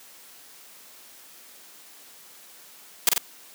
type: noise with echo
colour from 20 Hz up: white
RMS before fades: -17 dBFS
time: 3.07-3.09 s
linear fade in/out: 2 ms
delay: 45 ms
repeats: 2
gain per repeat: -3 dB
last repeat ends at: 3.18 s
effects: white hiss -49 dBFS RMS until 3.54 s + high-pass 200 Hz 12 dB/octave